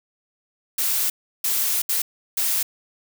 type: noise bursts at uneven times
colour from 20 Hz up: blue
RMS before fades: -22 dBFS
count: 4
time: 0.78-1.1 / 1.44-1.82 / 1.89-2.02 / 2.37-2.63 s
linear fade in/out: 5 ms
effects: none